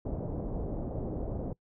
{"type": "low-pass noise", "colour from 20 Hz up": "pink", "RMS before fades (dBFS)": -35, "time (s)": [0.05, 1.53], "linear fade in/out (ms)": 5, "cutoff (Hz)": 640, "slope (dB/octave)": 24, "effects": ["noise-tail reverb RT60 0.1 s tail -23 dB re dry"]}